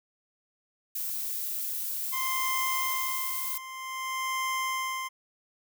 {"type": "noise", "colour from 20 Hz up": "violet", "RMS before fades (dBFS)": -33, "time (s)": [0.95, 3.58], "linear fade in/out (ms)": 5}
{"type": "tone with tremolo", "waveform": "25% pulse", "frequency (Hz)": 1046.5, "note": "C6", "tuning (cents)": 0, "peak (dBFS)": -24, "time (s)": [2.12, 5.09], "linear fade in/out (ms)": 20, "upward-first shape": "sine", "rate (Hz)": 0.52, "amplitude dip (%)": 75}
{"effects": []}